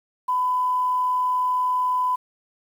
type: tone with quantisation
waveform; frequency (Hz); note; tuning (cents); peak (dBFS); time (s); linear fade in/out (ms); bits
sine; 1003; B5; +26; -19; 0.28-2.16; 10; 8
effects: none